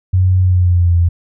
sine tone with pitch glide, 92.5 to 85.81 Hz, F#2 to F2, 0 to -30 cents, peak -8 dBFS, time 0.13-1.09 s, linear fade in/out 10 ms, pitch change -130 cents, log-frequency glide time 0.41-0.96 s, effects none

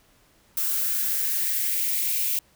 violet noise with high-pass filter sweep, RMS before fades -25 dBFS, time 0.57-2.39 s, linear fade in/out 2 ms, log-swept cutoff 1300 to 2500 Hz, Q 3.4, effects pink hiss -60 dBFS RMS until 2.55 s

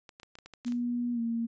clicks, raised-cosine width 0.2 ms, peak -30 dBFS, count 10, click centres 0.092 / 0.199 / 0.232 / 0.354 / 0.387 / 0.46 / 0.537 / 0.648 / 0.681 / 0.722 s
sine tone with pitch glide, 241.6 to 231.1 Hz, B3 to A#3, -38 to -15 cents, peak -28 dBFS, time 0.65-1.47 s, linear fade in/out 20 ms, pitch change -77 cents, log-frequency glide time 1.13-1.2 s
blue noise with exponential decay, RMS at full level -42 dBFS, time 0.66-0.85 s, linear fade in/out 5 ms, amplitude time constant 40 ms
effects resampled to 16000 Hz

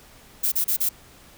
violet noise bursts, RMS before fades -22 dBFS, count 4, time 0.43-0.892 s, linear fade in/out 10 ms, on 90 ms, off 34 ms, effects pink hiss -50 dBFS RMS until 1.37 s

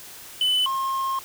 triangle tone pair in turn, 3008 / 1069 Hz, F#7 / C6, +28 / +37 cents, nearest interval octave + tritone, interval 1791 cents, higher first, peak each -17 / -21 dBFS, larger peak first, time 0.41-0.66 / 0.66-1.19 s, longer second, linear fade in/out 2 ms, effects white hiss -42 dBFS RMS until 1.24 s

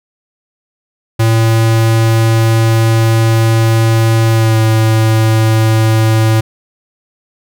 square tone with pitch glide, 112.9 to 110.83 Hz, A2 to A2, +45 to +13 cents, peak -8 dBFS, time 1.19-6.41 s, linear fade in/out 10 ms, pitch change -32 cents, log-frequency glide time 4.33-4.59 s, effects none

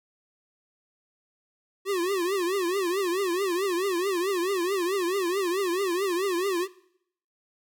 square tone with vibrato, 370 Hz, F#4, in tune, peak -25 dBFS, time 1.85-6.68 s, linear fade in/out 50 ms, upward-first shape triangle, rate 4.6 Hz, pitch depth 180 cents each way, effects noise-tail reverb RT60 0.7 s tail -20 dB re dry

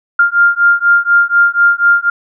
sine beating tone pair, 1398 / 1402.1 Hz, F6 / F6, +1 / +6 cents, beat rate 4.1 Hz, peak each -10 dBFS, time 0.19-2.1 s, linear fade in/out 5 ms, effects none

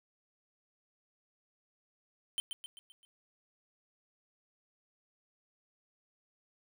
square tone with echo, 3100 Hz, G7, 20 cents flat, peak -32 dBFS, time 2.38-2.4 s, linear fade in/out 0 ms, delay 130 ms, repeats 5, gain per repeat -6 dB, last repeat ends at 3.05 s, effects none

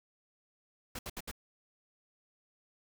pink noise bursts, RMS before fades -41 dBFS, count 4, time 0.95-1.314 s, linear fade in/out 5 ms, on 40 ms, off 68 ms, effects none

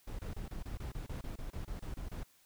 brown noise bursts, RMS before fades -41 dBFS, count 15, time 0.07-2.234 s, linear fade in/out 5 ms, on 120 ms, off 26 ms, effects white hiss -67 dBFS RMS until 2.45 s

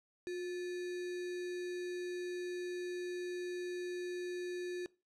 sine tone with sample-and-hold, 357.9 Hz, F4, 42 cents sharp, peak -37 dBFS, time 0.27-4.86 s, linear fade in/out 0 ms, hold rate 2100 Hz, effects noise-tail reverb RT60 0.3 s tail -21 dB re dry + low-pass 7000 Hz 12 dB/octave

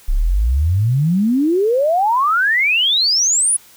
sine exponential sweep, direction up, 30.87 to 10450 Hz, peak -12 dBFS, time 0.08-3.57 s, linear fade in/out 10 ms, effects white hiss -46 dBFS RMS until 3.76 s

